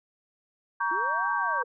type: chord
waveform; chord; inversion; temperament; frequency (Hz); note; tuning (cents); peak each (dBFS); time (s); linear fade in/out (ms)
sine; G diminished; first; just; 940.8 / 1128.9 / 1568; Bb5 / Db6 / G6; +16 / +31 / 0; -29; 0.8-1.63; 10
type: linear two-way sweep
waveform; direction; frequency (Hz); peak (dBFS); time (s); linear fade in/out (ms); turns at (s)
sine; up then down; 318.5 to 895 to 468.9; -36; 0.91-1.64; 5; 1.33
effects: none